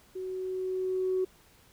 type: tone with level ramp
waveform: sine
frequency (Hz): 373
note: F#4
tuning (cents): +14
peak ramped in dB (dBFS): -34 to -24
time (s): 0.15-1.25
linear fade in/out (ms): 10
effects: tanh soft clip ceiling -20 dBFS + pink hiss -60 dBFS RMS until 1.72 s